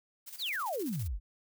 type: noise with tremolo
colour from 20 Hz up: blue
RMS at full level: -44 dBFS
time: 0.26-1.08 s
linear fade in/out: 20 ms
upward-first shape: square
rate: 15 Hz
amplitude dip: 60%
type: exponential sweep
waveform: sine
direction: down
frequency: 4978 to 38.33 Hz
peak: -32 dBFS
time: 0.38-1.2 s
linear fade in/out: 50 ms
effects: none